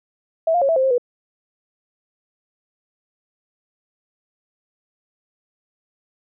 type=tone with pitch steps; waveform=sine; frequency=652 / 703 / 549 / 656 / 524 / 531 / 488.3 Hz; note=E5 / F5 / C#5 / E5 / C5 / C5 / B4; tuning=-19 / +11 / -17 / -9 / +2 / +25 / -20 cents; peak=-14 dBFS; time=0.47-0.981 s; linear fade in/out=5 ms; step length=73 ms; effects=none